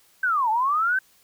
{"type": "linear two-way sweep", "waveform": "sine", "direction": "down then up", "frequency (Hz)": [1568, 846, 1568], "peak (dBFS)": -19, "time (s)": [0.23, 0.99], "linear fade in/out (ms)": 5, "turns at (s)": 0.5, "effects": ["white hiss -59 dBFS RMS until 1.23 s"]}